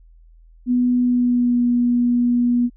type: tone with pitch glide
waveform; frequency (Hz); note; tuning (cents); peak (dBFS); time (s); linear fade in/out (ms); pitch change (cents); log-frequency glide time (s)
sine; 246.9 to 242.2; B3 to B3; 0 to -34; -14; 0.66-2.7; 50; -34; 1.01-1.62
effects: added 41 Hz sine -45 dBFS peak until 2.76 s